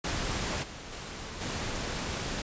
pink noise with level steps, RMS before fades -32 / -43 / -40 / -34 dBFS, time 0.04-2.42 s, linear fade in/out 5 ms, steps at 0.62 / 0.91 / 1.4 s, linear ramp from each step 20 ms, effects resampled to 16000 Hz

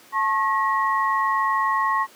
sine tone cluster, 881 / 1088 / 1899 Hz, A5 / C#6 / A#6, +2 / -33 / +32 cents, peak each -26 / -20 / -27 dBFS, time 0.12-2.07 s, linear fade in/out 50 ms, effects pink hiss -49 dBFS RMS until 2.15 s + high-pass 300 Hz 12 dB/octave

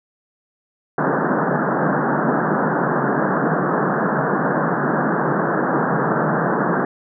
pink band-pass noise, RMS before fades -19 dBFS, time 0.98-6.85 s, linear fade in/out 2 ms, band 140 to 1700 Hz, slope 96 dB/octave, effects none

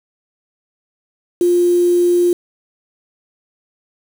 sine tone with quantisation, 351.2 Hz, F4, 10 cents sharp, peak -10 dBFS, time 1.41-2.33 s, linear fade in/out 2 ms, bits 5, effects none

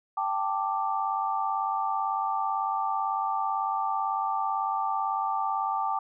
sine chord, G suspended second, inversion none, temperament just, 784 / 882 / 1176 Hz, G5 / A5 / D6, 0 / +4 / +2 cents, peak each -30 dBFS, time 0.17-5.99 s, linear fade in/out 5 ms, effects none

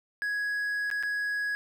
triangle tone with dropouts, 1667 Hz, G#6, 6 cents sharp, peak -26 dBFS, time 0.22-1.55 s, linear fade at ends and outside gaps 0 ms, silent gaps 0.902-0.913 / 1.027-1.034 s, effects none

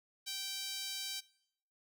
sawtooth tone with high-pass filter, 779 Hz, G5, 11 cents flat, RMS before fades -41 dBFS, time 0.26-1.21 s, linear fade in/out 20 ms, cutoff 3800 Hz, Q 1.9, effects noise-tail reverb RT60 0.7 s tail -23 dB re dry

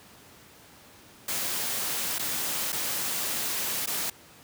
white noise with dropouts, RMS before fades -30 dBFS, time 1.28-4.1 s, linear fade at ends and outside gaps 5 ms, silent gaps 2.185-2.193 / 2.722-2.726 / 3.861-3.872 s, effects pink hiss -52 dBFS RMS until 4.43 s + high-pass 100 Hz 12 dB/octave

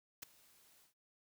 white noise with ADSR envelope, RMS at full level -43 dBFS, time 0.22-0.94 s, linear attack 10 ms, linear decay 9 ms, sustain -24 dB, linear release 120 ms, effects none

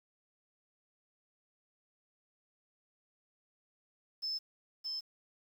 sine tone with echo, 5250 Hz, E8, 8 cents flat, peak -34 dBFS, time 4.22-4.39 s, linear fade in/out 20 ms, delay 620 ms, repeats 1, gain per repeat -2 dB, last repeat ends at 5.01 s, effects 10-bit

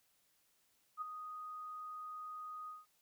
sine tone with ADSR envelope, 1244.5 Hz, D#6, in tune, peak -36 dBFS, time 0.97-2.86 s, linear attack 46 ms, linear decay 12 ms, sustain -8 dB, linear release 180 ms, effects white hiss -75 dBFS RMS until 3.01 s

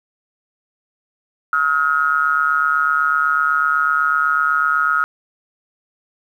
triangle ring-modulated tone, 74 Hz, D2, 14 cents sharp, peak -9 dBFS, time 1.53-5.04 s, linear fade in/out 0 ms, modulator 1350 Hz, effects 8-bit

